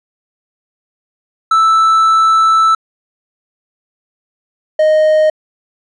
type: tone pair in turn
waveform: triangle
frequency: 1318.5 / 620.3 Hz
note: E6 / D#5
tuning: 0 / -5 cents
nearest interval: octave + minor second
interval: 1305 cents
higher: first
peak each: -5 dBFS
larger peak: neither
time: 1.51-2.75 / 4.79-5.3 s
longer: first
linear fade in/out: 5 ms
effects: resampled to 22050 Hz